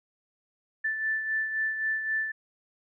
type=beating tone pair; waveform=sine; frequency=1760 / 1763.8 Hz; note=A6 / A6; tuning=0 / +4 cents; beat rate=3.8 Hz; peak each=-27 / -36 dBFS; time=0.84-2.32 s; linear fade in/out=10 ms; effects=none